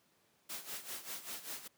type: noise with tremolo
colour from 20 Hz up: white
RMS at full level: -42 dBFS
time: 0.49-1.68 s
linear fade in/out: 10 ms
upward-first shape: sine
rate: 5.1 Hz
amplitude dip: 75%
effects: pink hiss -72 dBFS RMS until 1.77 s + high-pass 150 Hz 12 dB/octave